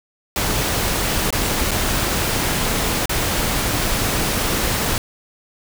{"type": "noise with dropouts", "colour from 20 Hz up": "pink", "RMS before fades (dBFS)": -20, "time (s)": [0.36, 4.98], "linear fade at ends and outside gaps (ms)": 1, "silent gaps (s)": [[1.305, 1.326], [1.709, 1.715], [3.057, 3.094]], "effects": []}